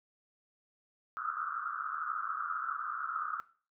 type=band-pass noise; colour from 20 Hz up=pink; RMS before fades=-37 dBFS; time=1.17-3.4 s; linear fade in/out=0 ms; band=1200 to 1400 Hz; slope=96 dB/octave; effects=noise-tail reverb RT60 0.4 s tail -18 dB re dry